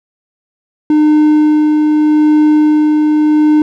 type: tone with tremolo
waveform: triangle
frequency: 303.6 Hz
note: D#4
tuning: 42 cents flat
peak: -3 dBFS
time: 0.9-3.62 s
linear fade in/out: 2 ms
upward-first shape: sine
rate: 0.82 Hz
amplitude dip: 25%
effects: none